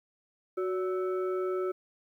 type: tone with frequency modulation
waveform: sine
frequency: 370 Hz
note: F#4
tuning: in tune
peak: -28 dBFS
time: 0.57-1.72 s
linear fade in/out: 10 ms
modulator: 940 Hz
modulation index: 0.6
effects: 11-bit